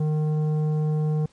sine tone with tanh clipping, 153.3 Hz, D#3, 25 cents flat, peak -22 dBFS, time 0-1.26 s, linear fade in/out 5 ms, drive 10 dB, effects pink hiss -60 dBFS RMS until 1.32 s + MP3 48 kbps

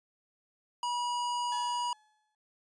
square tone, 968 Hz, B5, 35 cents flat, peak -31 dBFS, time 0.83-1.93 s, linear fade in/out 2 ms
35% pulse tone with exponential decay, 854 Hz, G#5, 48 cents sharp, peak -38 dBFS, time 1.52-2.35 s, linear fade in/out 2 ms, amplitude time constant 180 ms
effects resampled to 22050 Hz

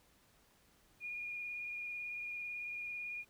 sine tone with vibrato, 2433 Hz, D#7, 39 cents flat, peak -40 dBFS, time 1-3.25 s, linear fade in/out 50 ms, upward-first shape triangle, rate 18 Hz, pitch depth 21 cents each way, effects pink hiss -69 dBFS RMS until 3.29 s

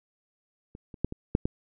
clicks, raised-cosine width 3 ms, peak -30 / -30 / -12 / -22 / -8 / -14 dBFS, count 6, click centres 0.751 / 0.942 / 1.046 / 1.124 / 1.351 / 1.455 s, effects none

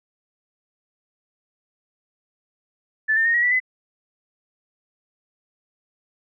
sine tone with pitch steps, 1748 / 1799.2 / 1851.9 / 1906.2 / 1962.1 / 2020 Hz, A6 / A6 / A#6 / A#6 / B6 / B6, -12 / +38 / -12 / +38 / -12 / +39 cents, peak -16 dBFS, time 3.08-3.602 s, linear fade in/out 20 ms, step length 87 ms, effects none

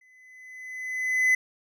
triangle tone with exponential growth, 2020 Hz, B6, 39 cents sharp, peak -15 dBFS, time 0.01-1.35 s, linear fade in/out 5 ms, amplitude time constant 290 ms, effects none

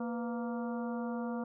harmonic tone with a mistuned harmonic, 233.5 Hz, A#3, 3 cents sharp, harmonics 1 / 2 / 3 / 4 / 5 / 6, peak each -35 / -41 / -45 / -47 / -49 / -51 dBFS, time 0-1.44 s, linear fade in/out 5 ms, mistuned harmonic 2, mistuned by +100 cents, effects none

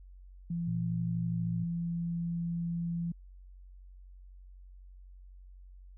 sine tone, 170 Hz, F3, 46 cents flat, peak -31 dBFS, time 0.5-3.12 s, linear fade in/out 5 ms
sine tone with pitch glide, 117.7 to 115.34 Hz, A#2 to A#2, +17 to -18 cents, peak -34 dBFS, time 0.67-1.64 s, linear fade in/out 5 ms, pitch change -35 cents, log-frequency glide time 1.34-1.42 s
effects added 46 Hz sine -49 dBFS peak until 5.97 s

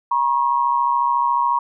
sine tone pair together, 956 / 1090 Hz, A#5 / C#6, +43 / -29 cents, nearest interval major second, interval 228 cents, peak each -17 / -20 dBFS, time 0.11-1.59 s, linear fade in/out 5 ms, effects none

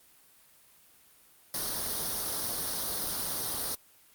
white noise with comb filter, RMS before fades -33 dBFS, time 1.54-3.75 s, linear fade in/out 2 ms, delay 0.2 ms, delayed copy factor +0.65, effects white hiss -60 dBFS RMS until 4.14 s + Opus 32 kbps

